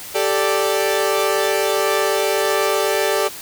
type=chord; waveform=sawtooth; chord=G suspended second; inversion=none; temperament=equal; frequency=392 / 440 / 587.3 Hz; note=G4 / A4 / D5; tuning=0 / 0 / 0 cents; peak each=-17 dBFS; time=0.14-3.29 s; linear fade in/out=20 ms; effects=white hiss -34 dBFS RMS until 3.41 s